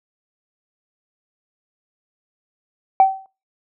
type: tone with exponential decay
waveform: sine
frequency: 769 Hz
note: G5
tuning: 33 cents flat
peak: -4 dBFS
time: 3-3.26 s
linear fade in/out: 1 ms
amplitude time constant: 56 ms
effects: noise-tail reverb RT60 0.3 s tail -21 dB re dry + tanh soft clip ceiling -3 dBFS